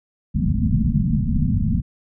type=low-pass noise; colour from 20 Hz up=white; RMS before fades=-19 dBFS; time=0.34-1.82 s; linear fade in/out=20 ms; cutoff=240 Hz; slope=96 dB/octave; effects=none